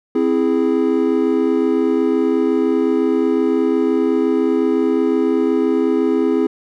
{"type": "chord", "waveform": "triangle", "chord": "C augmented", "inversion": "none", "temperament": "equal", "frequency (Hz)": [261.6, 329.6, 415.3], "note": ["C4", "E4", "G#4"], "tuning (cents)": [0, 0, 0], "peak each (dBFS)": -16, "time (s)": [0.15, 6.47], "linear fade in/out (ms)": 5, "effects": []}